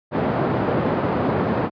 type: band-pass noise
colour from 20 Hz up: pink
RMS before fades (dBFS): -21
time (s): 0.11-1.7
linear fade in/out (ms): 50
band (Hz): 130 to 970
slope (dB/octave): 12
effects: high-pass 80 Hz 12 dB/octave + resampled to 11025 Hz